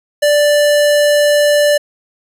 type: tone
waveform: square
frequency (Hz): 587.3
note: D5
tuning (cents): 0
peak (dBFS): -9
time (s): 0.22-1.78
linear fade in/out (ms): 10
effects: resampled to 32000 Hz